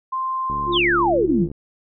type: tone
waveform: sine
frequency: 1046.5 Hz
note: C6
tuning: in tune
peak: -21 dBFS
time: 0.12-0.78 s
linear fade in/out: 10 ms
type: click train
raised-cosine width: 3 ms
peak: -21 dBFS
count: 74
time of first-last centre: 0.5-1.515 s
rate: 71.9 Hz
type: tone with pitch glide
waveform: sine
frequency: 349.2 to 342 Hz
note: F4 to F4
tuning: 0 to -36 cents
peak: -20 dBFS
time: 0.66-1.49 s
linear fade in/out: 50 ms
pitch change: -36 cents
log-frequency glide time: 0.82-1.08 s
type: exponential sweep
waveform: sine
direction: down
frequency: 3888 to 138.1 Hz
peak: -16 dBFS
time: 0.72-1.48 s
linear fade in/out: 50 ms
effects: none